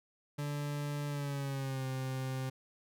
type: tone with pitch glide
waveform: 40% pulse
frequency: 145.6 to 131.22 Hz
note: D3 to C3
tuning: -15 to +5 cents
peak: -34 dBFS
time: 0.38-2.5 s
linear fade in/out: 10 ms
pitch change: -180 cents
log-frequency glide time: 1.08-1.86 s
effects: none